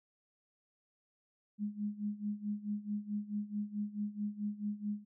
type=tone with tremolo; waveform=sine; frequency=207.7 Hz; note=G#3; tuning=in tune; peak=-32 dBFS; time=1.58-5.05 s; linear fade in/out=50 ms; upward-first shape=sine; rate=4.6 Hz; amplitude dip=85%; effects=none